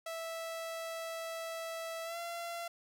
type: tone with pitch glide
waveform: sawtooth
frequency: 657 to 682.9 Hz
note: E5 to F5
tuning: -6 to -39 cents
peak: -35 dBFS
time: 0.06-2.68 s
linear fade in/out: 5 ms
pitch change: +67 cents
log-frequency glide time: 2.04-2.18 s
effects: none